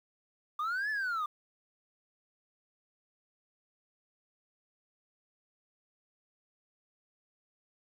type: linear two-way sweep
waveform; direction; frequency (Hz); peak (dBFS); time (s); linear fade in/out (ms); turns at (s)
sine; up then down; 1174.7 to 1760 to 1174.7; -28; 0.59-1.26; 5; 0.9
effects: tanh soft clip ceiling -30 dBFS + 10-bit